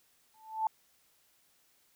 sine tone with exponential growth, 879 Hz, A5, 2 cents flat, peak -24 dBFS, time 0.34-0.67 s, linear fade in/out 2 ms, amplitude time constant 70 ms, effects white hiss -69 dBFS RMS until 1.95 s

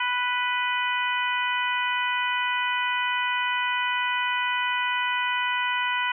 harmonic tone with a mistuned harmonic, 493.9 Hz, B4, in tune, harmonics 2 / 3 / 4 / 5 / 6, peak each -27 / -29 / -30 / -31 / -32 dBFS, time 0-6.12 s, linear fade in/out 5 ms, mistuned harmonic 6, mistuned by +21 cents, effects none

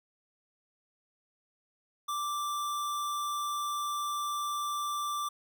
square tone, 1174.7 Hz, D6, in tune, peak -32 dBFS, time 2.08-5.29 s, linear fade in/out 10 ms, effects none

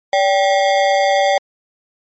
square ring-modulated tone, 678 Hz, E5, 49 cents sharp, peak -9 dBFS, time 0.13-1.38 s, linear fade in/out 2 ms, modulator 105 Hz, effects low-pass 5000 Hz 12 dB/octave + MP3 32 kbps

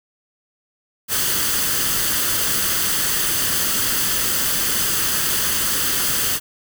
white noise with comb filter, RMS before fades -20 dBFS, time 1.08-6.4 s, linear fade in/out 50 ms, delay 0.64 ms, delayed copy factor +0.5, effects none

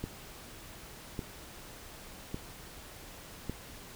click train, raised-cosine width 3 ms, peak -22 dBFS, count 4, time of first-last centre 0.04-3.496 s, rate 0.868 Hz, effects pink hiss -49 dBFS RMS until 3.95 s

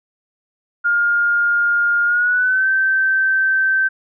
sine tone with pitch glide, 1414 to 1550.9 Hz, F6 to G6, +21 to -19 cents, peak -13 dBFS, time 0.84-3.89 s, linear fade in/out 20 ms, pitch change +160 cents, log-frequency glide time 2.05-2.68 s, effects none

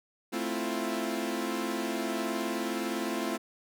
sawtooth chord, F major seventh, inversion first, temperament equal, 220 / 261.6 / 329.6 / 349.2 Hz, A3 / C4 / E4 / F4, 0 / 0 / 0 / 0 cents, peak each -32 dBFS, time 0.32-3.38 s, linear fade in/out 20 ms, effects none

